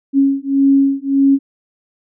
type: beating tone pair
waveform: sine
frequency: 274 / 275.7 Hz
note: C#4 / C#4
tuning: -20 / -9 cents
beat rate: 1.7 Hz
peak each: -13 dBFS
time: 0.13-1.39 s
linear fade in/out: 50 ms
effects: none